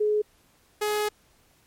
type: tone pair in turn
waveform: sine / sawtooth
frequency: 422.4 / 420.6 Hz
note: G#4 / G#4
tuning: +29 / +22 cents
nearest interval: unison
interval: 7 cents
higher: first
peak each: -20 dBFS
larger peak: neither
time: 0-0.22 / 0.81-1.09 s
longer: second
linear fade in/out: 10 ms
effects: pink hiss -62 dBFS RMS until 1.66 s + MP3 64 kbps